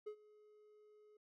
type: tone with ADSR envelope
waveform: triangle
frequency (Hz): 422.9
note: G#4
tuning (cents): +31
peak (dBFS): -40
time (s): 0.06-1.17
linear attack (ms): 13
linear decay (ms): 80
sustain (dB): -21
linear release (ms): 4
effects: none